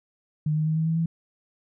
sine tone with pitch steps, 152.6 / 155 / 157.43 / 159.91 / 162.42 / 164.98 Hz, D#3 / D#3 / D#3 / D#3 / E3 / E3, -33 / -6 / +21 / +48 / -25 / +2 cents, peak -21 dBFS, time 0.46-1.06 s, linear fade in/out 5 ms, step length 100 ms, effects none

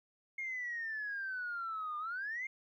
sine exponential two-way sweep, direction down then up, 2154 to 1200 to 2154 Hz, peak -36 dBFS, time 0.38-2.47 s, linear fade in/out 5 ms, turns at 1.98 s, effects tanh soft clip ceiling -32 dBFS + 13-bit

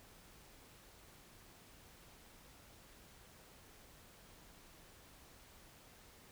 silence, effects pink hiss -61 dBFS RMS until 6.31 s

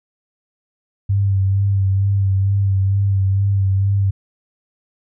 sine tone with vibrato, 97.9 Hz, G2, 2 cents flat, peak -13 dBFS, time 1.09-4.11 s, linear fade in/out 10 ms, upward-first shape sine, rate 2.2 Hz, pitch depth 31 cents each way, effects none

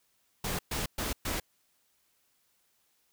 pink noise bursts, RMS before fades -33 dBFS, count 4, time 0.44-1.4 s, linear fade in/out 5 ms, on 150 ms, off 120 ms, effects white hiss -72 dBFS RMS until 3.12 s

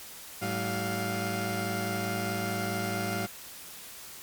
20% pulse tone cluster, 107.4 / 190.1 / 701 Hz, A2 / F#3 / F5, -41 / +47 / +6 cents, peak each -29 dBFS, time 0.41-3.27 s, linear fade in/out 20 ms, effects white hiss -45 dBFS RMS until 4.22 s + MP3 96 kbps

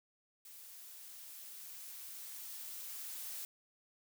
blue noise with level ramp, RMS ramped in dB -54 to -44 dBFS, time 0.45-3.45 s, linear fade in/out 2 ms, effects none

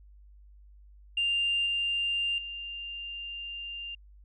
sine tone with level steps, 2794 Hz, F7, in tune, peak -24 / -26 / -36 dBFS, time 1.17-3.95 s, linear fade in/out 5 ms, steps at 1.66 / 2.38 s, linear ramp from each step 2 ms, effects tanh soft clip ceiling -20 dBFS + added 50 Hz sine -51 dBFS peak until 4.24 s

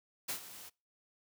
white noise with ADSR envelope, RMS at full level -36 dBFS, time 0.28-0.7 s, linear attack 15 ms, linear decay 100 ms, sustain -14 dB, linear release 21 ms, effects noise-tail reverb RT60 0.3 s tail -26 dB re dry + high-pass 80 Hz 12 dB/octave

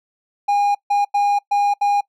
triangle tone bursts at uneven times, 814 Hz, G#5, 35 cents flat, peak -12 dBFS, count 5, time 0.48-0.75 / 0.9-1.05 / 1.14-1.39 / 1.51-1.74 / 1.81-2.01 s, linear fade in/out 10 ms, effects noise-tail reverb RT60 0.1 s tail -22 dB re dry

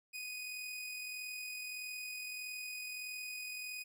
sawtooth tone with amplitude modulation, 2489 Hz, D#7, in tune, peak -37 dBFS, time 0.13-3.84 s, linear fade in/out 20 ms, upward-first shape sine, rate 41.6 Hz, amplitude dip 30%, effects none

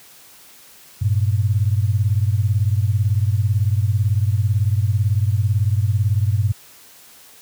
sine beating tone pair, 98 / 116 Hz, G2 / A#2, 0 / -8 cents, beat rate 18 Hz, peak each -16 / -19 dBFS, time 1.01-6.52 s, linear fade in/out 10 ms, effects white hiss -46 dBFS RMS until 7.41 s + high-pass 60 Hz 12 dB/octave

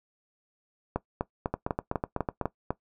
two click trains, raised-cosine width 1 ms, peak -13 / -14 dBFS, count 8 / 8, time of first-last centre 0.96-2.706 / 1.54-2.413 s, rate 4.01 / 8.02 Hz, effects noise-tail reverb RT60 0.1 s tail -18 dB re dry

